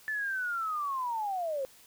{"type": "linear sweep", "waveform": "sine", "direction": "down", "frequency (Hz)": [1759, 516], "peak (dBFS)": -30, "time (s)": [0.08, 1.65], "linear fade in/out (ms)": 0, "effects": ["white hiss -57 dBFS RMS until 1.86 s"]}